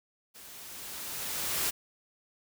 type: noise with level ramp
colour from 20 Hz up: white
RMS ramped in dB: -50 to -29 dBFS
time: 0.34-1.71 s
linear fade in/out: 20 ms
effects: none